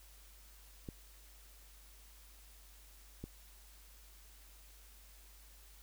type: clicks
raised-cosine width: 3 ms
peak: -30 dBFS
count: 2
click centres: 0.888 / 3.24 s
effects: added 50 Hz sine -58 dBFS peak until 5.82 s + white hiss -62 dBFS RMS until 5.82 s